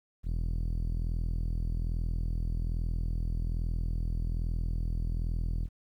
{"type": "tone with low-pass filter", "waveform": "sawtooth", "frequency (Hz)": 41.2, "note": "E1", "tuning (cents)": 0, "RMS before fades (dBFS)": -31, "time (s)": [0.23, 5.69], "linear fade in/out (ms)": 50, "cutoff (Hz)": 170, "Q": 0.67, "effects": ["11-bit"]}